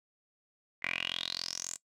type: tone with band-pass filter sweep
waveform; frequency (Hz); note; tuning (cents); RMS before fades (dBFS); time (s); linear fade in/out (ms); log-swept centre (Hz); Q
10% pulse; 43.73; F1; +3; -37; 0.82-1.77; 20; 2100 to 7600; 8.1
effects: noise-tail reverb RT60 0.1 s tail -19 dB re dry